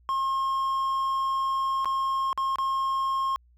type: tone with dropouts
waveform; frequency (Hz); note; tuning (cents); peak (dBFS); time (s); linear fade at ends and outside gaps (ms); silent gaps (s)
triangle; 1073; C6; +43; -22; 0.09-3.36; 0; 1.846-1.856 / 2.329-2.376 / 2.558-2.585
effects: added 60 Hz sine -56 dBFS peak until 3.57 s